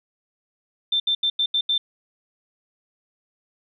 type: tone bursts at uneven times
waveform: sine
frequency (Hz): 3565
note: A7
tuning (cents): +22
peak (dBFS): -18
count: 6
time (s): 0.92-1 / 1.07-1.15 / 1.23-1.3 / 1.39-1.46 / 1.54-1.61 / 1.69-1.78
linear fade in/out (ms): 5
effects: none